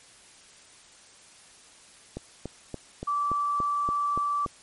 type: click train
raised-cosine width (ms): 2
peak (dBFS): -20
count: 9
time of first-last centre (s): 2.17-4.462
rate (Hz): 3.49
type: tone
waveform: sine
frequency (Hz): 1161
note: D6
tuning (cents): -20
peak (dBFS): -24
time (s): 3.07-4.46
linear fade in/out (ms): 10
effects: white hiss -53 dBFS RMS until 4.62 s + MP3 48 kbps